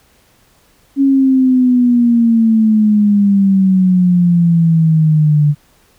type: exponential sweep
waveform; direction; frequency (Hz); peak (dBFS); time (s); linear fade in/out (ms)
sine; down; 277.2 to 145.9; -7; 0.96-5.55; 50
effects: pink hiss -52 dBFS RMS until 5.98 s